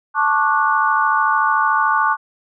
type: chord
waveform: sine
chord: D major seventh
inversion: second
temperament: just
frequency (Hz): 881 / 1101.2 / 1174.7 / 1468.3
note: A5 / C#6 / D6 / F#6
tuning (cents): +2 / -12 / 0 / -14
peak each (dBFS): -19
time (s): 0.14-2.17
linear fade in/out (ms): 50
effects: none